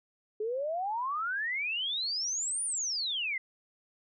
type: exponential two-way sweep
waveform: sine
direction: up then down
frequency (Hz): 415.3 to 9700 to 2003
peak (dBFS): -30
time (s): 0.4-3.38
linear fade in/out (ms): 5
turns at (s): 2.64
effects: none